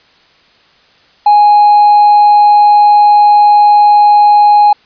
triangle tone with hard clipping, 830.6 Hz, G#5, in tune, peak -3 dBFS, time 1.26-4.73 s, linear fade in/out 5 ms, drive 4 dB, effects white hiss -47 dBFS RMS until 4.85 s + resampled to 11025 Hz

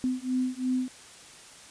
sine beating tone pair, 253.6 / 256.5 Hz, B3 / C4, +46 / -34 cents, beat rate 2.9 Hz, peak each -29 dBFS, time 0.04-0.88 s, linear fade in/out 0 ms, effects white hiss -49 dBFS RMS until 1.7 s + resampled to 22050 Hz

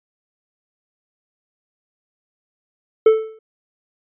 triangle tone with exponential decay, 440 Hz, A4, in tune, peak -3 dBFS, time 3.06-3.39 s, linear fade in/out 5 ms, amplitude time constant 70 ms, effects resampled to 8000 Hz

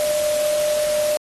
sine tone in noise, 602 Hz, D5, 43 cents sharp, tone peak -18 dBFS, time 0-1.17 s, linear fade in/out 0 ms, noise white, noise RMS -28 dBFS, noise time 0-1.17 s, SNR +7 dB, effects AAC 32 kbps

